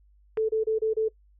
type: tone bursts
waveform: sine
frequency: 439.5 Hz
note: A4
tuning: 2 cents flat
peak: -21 dBFS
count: 5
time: 0.37-1.086 s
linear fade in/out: 10 ms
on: 120 ms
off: 29 ms
type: click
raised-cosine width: 0.5 ms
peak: -24 dBFS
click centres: 0.373 s
effects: noise-tail reverb RT60 0.1 s tail -21 dB re dry + added 50 Hz sine -56 dBFS peak until 1.39 s